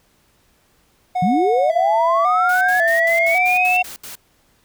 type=tone with vibrato; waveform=triangle; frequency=698.5 Hz; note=F5; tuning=in tune; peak=-15 dBFS; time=1.15-3.83 s; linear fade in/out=10 ms; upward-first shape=square; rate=0.91 Hz; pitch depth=78 cents each way
type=linear sweep; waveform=sine; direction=up; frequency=158.7 to 2725 Hz; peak=-15 dBFS; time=1.22-3.82 s; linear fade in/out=5 ms
type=noise bursts; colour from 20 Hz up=white; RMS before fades=-34 dBFS; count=9; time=2.49-4.154 s; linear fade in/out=2 ms; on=120 ms; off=73 ms
effects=pink hiss -59 dBFS RMS until 4.64 s